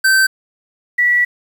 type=tone pair in turn; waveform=square / sine; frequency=1550 / 1949.5 Hz; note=G6 / B6; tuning=-20 / -23 cents; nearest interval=major third; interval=397 cents; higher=second; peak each=-10 dBFS; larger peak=neither; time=0.04-0.27 / 0.98-1.25 s; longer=second; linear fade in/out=10 ms; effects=7-bit